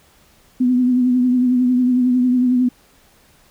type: tone with vibrato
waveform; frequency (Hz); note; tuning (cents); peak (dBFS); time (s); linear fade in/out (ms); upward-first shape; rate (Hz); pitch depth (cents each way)
sine; 250.1; B3; +22; -12; 0.6-2.69; 10; triangle; 11; 44
effects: pink hiss -53 dBFS RMS until 3.5 s